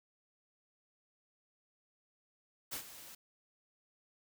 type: noise with ADSR envelope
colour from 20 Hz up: white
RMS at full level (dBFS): -39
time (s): 2.71-3.15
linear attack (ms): 22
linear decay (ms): 96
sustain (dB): -13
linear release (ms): 4
effects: none